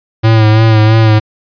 square tone with vibrato, 110 Hz, A2, in tune, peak -5 dBFS, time 0.23-1.2 s, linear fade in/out 20 ms, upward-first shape sine, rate 3 Hz, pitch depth 38 cents each way, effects resampled to 11025 Hz

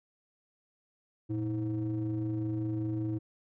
triangle ring-modulated tone, 102.7 Hz, G#2, 19 cents flat, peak -25 dBFS, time 1.29-3.19 s, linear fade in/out 20 ms, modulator 218 Hz, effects none

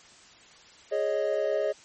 triangle chord, Ab suspended fourth, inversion none, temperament just, 415.3 / 553.7 / 623 Hz, Ab4 / Db5 / Eb5, 0 / -2 / +2 cents, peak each -28 / -27 / -26 dBFS, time 0.91-1.73 s, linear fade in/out 20 ms, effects white hiss -53 dBFS RMS until 1.84 s + MP3 32 kbps

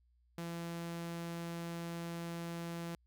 sawtooth tone, 169.2 Hz, E3, 45 cents sharp, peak -36 dBFS, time 0.38-2.95 s, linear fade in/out 2 ms, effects added 60 Hz sine -68 dBFS peak until 3.06 s

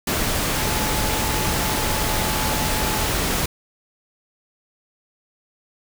sine tone in noise, 863 Hz, A5, 34 cents flat, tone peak -30 dBFS, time 0.56-3.07 s, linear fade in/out 5 ms, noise pink, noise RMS -22 dBFS, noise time 0.07-3.46 s, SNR -11 dB, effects none

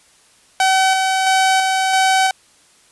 sawtooth tone with tremolo, 761 Hz, F#5, 48 cents sharp, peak -8 dBFS, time 0.6-2.31 s, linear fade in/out 2 ms, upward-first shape square, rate 1.5 Hz, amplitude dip 30%, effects white hiss -52 dBFS RMS until 2.91 s + resampled to 24000 Hz

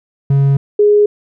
triangle / sine tone pair in turn, 138.59 / 415.3 Hz, C#3 / G#4, 0 / 0 cents, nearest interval octave + perfect fifth, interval 1900 cents, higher second, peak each -6 dBFS, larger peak neither, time 0.3-0.57 / 0.79-1.06 s, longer neither, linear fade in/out 5 ms, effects none

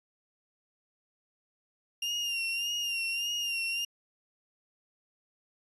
35% pulse tone with vibrato, 2794 Hz, F7, in tune, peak -28 dBFS, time 2.02-3.85 s, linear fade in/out 5 ms, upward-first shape sine, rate 1.7 Hz, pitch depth 46 cents each way, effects resampled to 24000 Hz

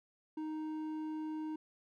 sine tone with hard clipping, 311.1 Hz, D#4, in tune, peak -39 dBFS, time 0.37-1.56 s, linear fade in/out 5 ms, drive 6 dB, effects none

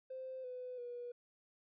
triangle tone with pitch steps, 520 / 502 / 484.4 Hz, C5 / B4 / B4, -11 / +28 / -34 cents, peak -39 dBFS, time 0.1-1.12 s, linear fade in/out 10 ms, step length 340 ms, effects tanh soft clip ceiling -41 dBFS + resampled to 11025 Hz

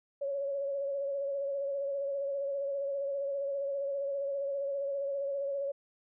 sine tone with vibrato, 557 Hz, C#5, 8 cents sharp, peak -31 dBFS, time 0.21-5.72 s, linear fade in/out 10 ms, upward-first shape sine, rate 15 Hz, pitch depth 32 cents each way, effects none

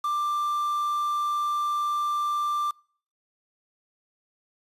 triangle tone with quantisation, 1183 Hz, D6, 12 cents sharp, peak -22 dBFS, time 0.04-2.71 s, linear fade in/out 5 ms, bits 7, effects noise-tail reverb RT60 0.5 s tail -25 dB re dry + resampled to 32000 Hz

